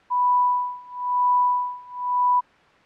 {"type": "tone with tremolo", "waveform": "sine", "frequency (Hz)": 988, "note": "B5", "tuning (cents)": 0, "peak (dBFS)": -15, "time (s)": [0.1, 2.41], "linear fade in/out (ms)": 20, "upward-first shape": "sine", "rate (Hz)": 1, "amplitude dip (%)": 95, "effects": ["white hiss -53 dBFS RMS until 2.85 s", "low-pass 2000 Hz 12 dB/octave"]}